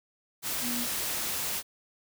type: tone in noise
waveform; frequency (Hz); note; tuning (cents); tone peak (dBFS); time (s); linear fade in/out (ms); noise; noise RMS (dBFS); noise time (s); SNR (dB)
sine; 241.5; B3; -39; -33; 0.61-0.87; 50; white; -32; 0.42-1.63; -4
effects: none